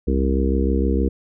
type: harmonic tone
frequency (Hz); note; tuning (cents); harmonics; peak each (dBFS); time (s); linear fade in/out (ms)
66.5; C2; +29; 1 / 3 / 4 / 5 / 6 / 7; -19 / -24 / -25 / -26 / -27 / -27; 0.07-1.09; 10
effects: none